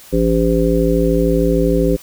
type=harmonic tone; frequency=56.5 Hz; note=A1; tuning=47 cents sharp; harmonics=1 / 3 / 5 / 7 / 9; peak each=-18 / -18 / -18 / -18 / -18 dBFS; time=0.12-1.97 s; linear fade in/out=20 ms; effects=white hiss -41 dBFS RMS until 2.02 s